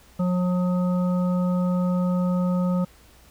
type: harmonic tone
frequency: 180 Hz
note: F#3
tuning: 47 cents flat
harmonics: 1 / 3 / 5 / 7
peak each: -20 / -30 / -39 / -36 dBFS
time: 0.19-2.85 s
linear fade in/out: 10 ms
effects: added 60 Hz sine -54 dBFS peak until 3.3 s + pink hiss -54 dBFS RMS until 3.3 s